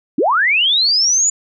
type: linear sweep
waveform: sine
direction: up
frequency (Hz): 228.6 to 7040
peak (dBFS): -11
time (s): 0.18-1.3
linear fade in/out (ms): 5
effects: none